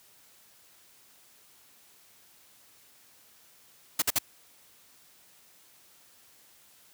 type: noise bursts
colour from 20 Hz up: white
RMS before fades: -25 dBFS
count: 3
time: 3.99-4.187 s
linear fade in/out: 5 ms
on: 31 ms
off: 52 ms
effects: white hiss -59 dBFS RMS until 6.93 s + high-pass 60 Hz 12 dB/octave